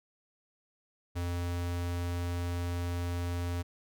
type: tone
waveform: square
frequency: 87.31 Hz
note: F2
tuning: in tune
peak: -32 dBFS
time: 1.15-3.63 s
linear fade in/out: 20 ms
effects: none